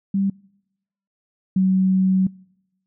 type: tone pair in turn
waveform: sine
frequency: 196 / 188.37 Hz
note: G3 / F#3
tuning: 0 / +31 cents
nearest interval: minor second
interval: 69 cents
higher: first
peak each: -17 / -14 dBFS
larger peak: second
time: 0.14-0.3 / 1.56-2.27 s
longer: second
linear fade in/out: 5 ms
effects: noise-tail reverb RT60 0.9 s tail -26 dB re dry